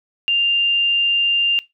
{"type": "tone", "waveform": "sine", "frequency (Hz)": 2794, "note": "F7", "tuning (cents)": 0, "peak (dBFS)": -14, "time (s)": [0.28, 1.59], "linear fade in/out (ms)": 0, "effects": ["noise-tail reverb RT60 0.2 s tail -20 dB re dry"]}